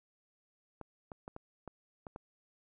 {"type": "clicks", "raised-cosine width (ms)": 1, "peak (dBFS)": -30, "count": 7, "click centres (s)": [0.813, 1.118, 1.279, 1.364, 1.677, 2.068, 2.161], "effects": []}